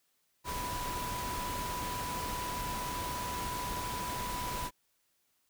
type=tone in noise; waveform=sine; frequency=987.8 Hz; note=B5; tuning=in tune; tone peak=-37 dBFS; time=0.44-4.71 s; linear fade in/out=50 ms; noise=pink; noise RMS=-39 dBFS; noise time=0.44-4.71 s; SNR=-1 dB; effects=white hiss -75 dBFS RMS until 5.49 s